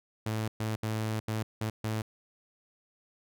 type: tone bursts at uneven times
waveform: sawtooth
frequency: 109.5 Hz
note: A2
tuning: 8 cents flat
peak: -26 dBFS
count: 6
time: 0.26-0.48 / 0.6-0.76 / 0.83-1.2 / 1.28-1.43 / 1.61-1.7 / 1.84-2.02 s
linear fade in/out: 5 ms
effects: none